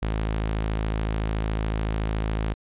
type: tone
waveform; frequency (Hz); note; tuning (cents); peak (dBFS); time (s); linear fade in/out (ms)
sawtooth; 53.8; A1; -38; -20; 0.02-2.54; 10
effects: resampled to 8000 Hz